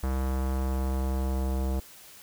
square tone with low-pass filter sweep, 65.6 Hz, C2, 5 cents sharp, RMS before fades -28 dBFS, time 0.03-1.8 s, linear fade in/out 5 ms, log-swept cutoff 1300 to 720 Hz, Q 1.2, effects white hiss -50 dBFS RMS until 2.22 s

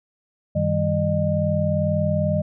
sine tone cluster, 94.4 / 156.5 / 196.7 / 609 Hz, F#2 / D#3 / G3 / D#5, +35 / +10 / +6 / -37 cents, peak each -25 / -23 / -25 / -23 dBFS, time 0.55-2.42 s, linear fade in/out 10 ms, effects none

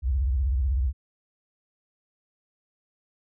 sine tone with vibrato, 65.41 Hz, C2, in tune, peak -21 dBFS, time 0.02-0.93 s, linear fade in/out 50 ms, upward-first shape sine, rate 16 Hz, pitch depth 240 cents each way, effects none

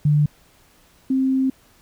sine tone pair in turn, 148.4 / 264 Hz, D3 / C4, +18 / +16 cents, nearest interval minor seventh, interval 998 cents, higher second, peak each -13 / -16 dBFS, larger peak first, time 0.05-0.26 / 1.1-1.5 s, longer second, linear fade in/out 5 ms, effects pink hiss -55 dBFS RMS until 1.81 s

